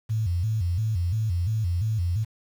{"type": "tone with vibrato", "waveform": "sine", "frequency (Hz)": 98, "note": "G2", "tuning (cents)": 0, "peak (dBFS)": -22, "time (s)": [0.09, 2.25], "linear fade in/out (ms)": 20, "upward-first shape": "square", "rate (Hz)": 2.9, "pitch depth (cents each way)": 200, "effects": ["8-bit"]}